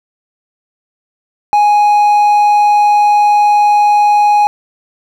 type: tone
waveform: triangle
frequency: 830.6 Hz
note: G#5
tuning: in tune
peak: -4 dBFS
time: 1.53-4.47 s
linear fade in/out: 0 ms
effects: none